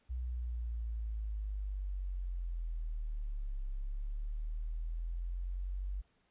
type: linear two-way sweep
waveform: sine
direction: down then up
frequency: 62.3 to 33.47 to 48.13 Hz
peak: -35 dBFS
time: 0.09-6.02 s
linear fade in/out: 20 ms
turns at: 3.66 s
effects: pink hiss -74 dBFS RMS until 6.3 s + resampled to 8000 Hz